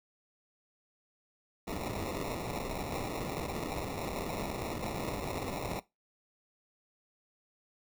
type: noise with sample-and-hold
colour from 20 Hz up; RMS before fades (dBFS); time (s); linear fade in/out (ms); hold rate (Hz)
white; -37; 1.67-5.8; 10; 1575
effects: noise-tail reverb RT60 0.2 s tail -19 dB re dry